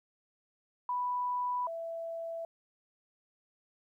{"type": "tone pair in turn", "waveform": "sine", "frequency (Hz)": [987.8, 663.7], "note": ["B5", "E5"], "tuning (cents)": [0, 12], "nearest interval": "perfect fifth", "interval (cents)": 688, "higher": "first", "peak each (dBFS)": [-30, -36], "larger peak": "first", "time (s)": [[0.89, 1.67], [1.67, 2.45]], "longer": "neither", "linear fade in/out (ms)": 2, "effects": ["12-bit"]}